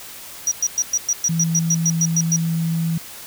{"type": "tone bursts", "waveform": "sine", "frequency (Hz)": 5790, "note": "F#8", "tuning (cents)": -38, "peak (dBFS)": -15, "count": 13, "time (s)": [0.47, 2.362], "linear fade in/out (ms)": 2, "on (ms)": 44, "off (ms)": 110}
{"type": "tone", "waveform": "sine", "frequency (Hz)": 164.81, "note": "E3", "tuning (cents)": 0, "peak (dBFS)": -18, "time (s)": [1.29, 2.98], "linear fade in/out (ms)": 5}
{"effects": ["white hiss -37 dBFS RMS until 3.26 s"]}